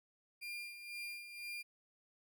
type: tone with tremolo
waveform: 35% pulse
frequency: 2401 Hz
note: D7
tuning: 38 cents sharp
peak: -40 dBFS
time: 0.41-1.63 s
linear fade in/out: 20 ms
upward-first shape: sine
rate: 2 Hz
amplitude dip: 60%
effects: none